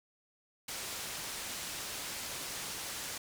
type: low-pass noise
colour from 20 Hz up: white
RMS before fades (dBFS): -41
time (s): 0.68-3.18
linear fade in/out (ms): 5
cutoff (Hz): 9100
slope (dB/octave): 12
effects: none